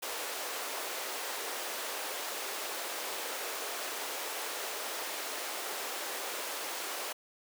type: high-pass noise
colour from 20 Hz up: pink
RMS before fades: -38 dBFS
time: 0.02-7.13 s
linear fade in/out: 10 ms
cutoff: 410 Hz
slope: 24 dB/octave
effects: none